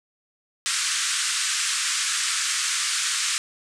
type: band-pass noise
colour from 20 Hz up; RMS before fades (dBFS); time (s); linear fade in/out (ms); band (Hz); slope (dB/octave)
white; -25; 0.66-3.38; 0; 1200 to 9000; 48
effects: none